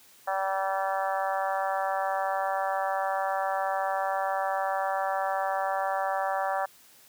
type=harmonic tone; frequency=192.9 Hz; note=G3; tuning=28 cents flat; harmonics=3 / 4 / 5 / 6 / 7 / 8 / 9; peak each=-32 / -29 / -35 / -36 / -37 / -41 / -38 dBFS; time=0.27-6.66 s; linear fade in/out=10 ms; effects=white hiss -56 dBFS RMS until 7.08 s + high-pass 80 Hz 12 dB/octave